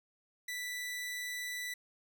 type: tone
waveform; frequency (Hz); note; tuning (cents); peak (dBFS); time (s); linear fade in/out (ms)
sawtooth; 1975.5; B6; 0; -34; 0.48-1.74; 5
effects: none